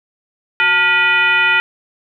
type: tone with frequency modulation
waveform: sine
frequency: 1942 Hz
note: B6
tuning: 30 cents flat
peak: -10 dBFS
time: 0.6-1.6 s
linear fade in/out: 0 ms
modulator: 524 Hz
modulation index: 1.6
effects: none